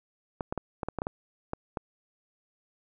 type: clicks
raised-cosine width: 1 ms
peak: -17 dBFS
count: 10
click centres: 0.408 / 0.525 / 0.577 / 0.832 / 0.886 / 0.987 / 1.019 / 1.069 / 1.534 / 1.772 s
effects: none